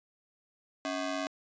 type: ring-modulated tone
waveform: sawtooth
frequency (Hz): 460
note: A#4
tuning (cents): -23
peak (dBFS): -25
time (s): 0.85-1.27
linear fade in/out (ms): 0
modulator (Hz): 181
effects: resampled to 16000 Hz